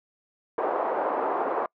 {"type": "band-pass noise", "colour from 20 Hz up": "white", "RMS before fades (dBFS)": -27, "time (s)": [0.58, 1.66], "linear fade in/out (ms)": 2, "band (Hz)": [360, 1000], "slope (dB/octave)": 24, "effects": ["noise-tail reverb RT60 0.1 s tail -26 dB re dry"]}